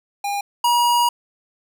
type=tone pair in turn; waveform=square; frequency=809 / 957.4 Hz; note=G#5 / A#5; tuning=-46 / +46 cents; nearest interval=minor third; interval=292 cents; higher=second; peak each=-22 / -15 dBFS; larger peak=second; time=0.24-0.41 / 0.64-1.09 s; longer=second; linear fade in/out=5 ms; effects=none